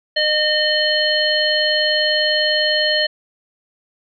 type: harmonic tone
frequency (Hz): 610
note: D#5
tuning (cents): -34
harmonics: 1 / 3 / 5 / 7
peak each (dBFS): -20 / -20 / -20 / -20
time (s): 0.16-3.07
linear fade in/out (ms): 10
effects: none